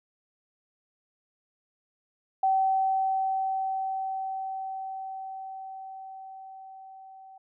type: tone with level ramp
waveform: sine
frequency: 767 Hz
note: G5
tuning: 38 cents flat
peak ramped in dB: -20 to -46 dBFS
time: 2.43-7.38 s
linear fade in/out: 5 ms
effects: none